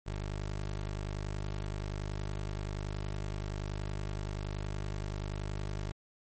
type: tone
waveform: 20% pulse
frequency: 50.6 Hz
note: G#1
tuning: 44 cents flat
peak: -30 dBFS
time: 0.06-5.92 s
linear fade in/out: 10 ms
effects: MP3 32 kbps